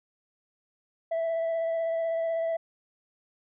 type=tone with vibrato; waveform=sine; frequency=659.3 Hz; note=E5; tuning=in tune; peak=-23 dBFS; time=1.11-2.57 s; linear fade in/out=10 ms; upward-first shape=sine; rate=16 Hz; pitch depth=14 cents each way; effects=tanh soft clip ceiling -25 dBFS